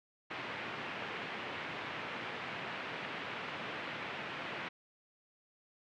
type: band-pass noise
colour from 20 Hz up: white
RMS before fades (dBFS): -42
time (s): 0.3-4.69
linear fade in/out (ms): 10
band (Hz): 110 to 2700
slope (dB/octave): 24
effects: none